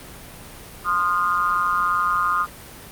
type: tone with amplitude modulation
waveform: sine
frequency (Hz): 1230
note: D#6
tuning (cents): -20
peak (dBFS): -13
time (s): 0.84-2.47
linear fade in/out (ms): 50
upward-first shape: sine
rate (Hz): 182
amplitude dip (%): 100
effects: pink hiss -40 dBFS RMS until 2.91 s + Opus 32 kbps